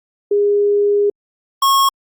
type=tone pair in turn; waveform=sine / square; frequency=409 / 1091.9 Hz; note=G#4 / C#6; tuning=-26 / -26 cents; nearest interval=octave + perfect fourth; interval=1700 cents; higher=second; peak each=-11 dBFS; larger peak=neither; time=0.31-1.1 / 1.62-1.89 s; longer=first; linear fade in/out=5 ms; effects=Opus 48 kbps